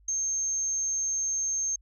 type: tone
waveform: sine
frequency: 6380 Hz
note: G8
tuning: 30 cents sharp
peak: -26 dBFS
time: 0.08-1.76 s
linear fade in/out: 5 ms
effects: added 50 Hz sine -56 dBFS peak until 1.81 s